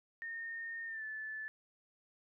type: tone with pitch glide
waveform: sine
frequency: 1833 to 1744.2 Hz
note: A#6 to A6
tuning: -30 to -16 cents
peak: -40 dBFS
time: 0.22-1.48 s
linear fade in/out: 0 ms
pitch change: -86 cents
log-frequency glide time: 0.86-1.04 s
effects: none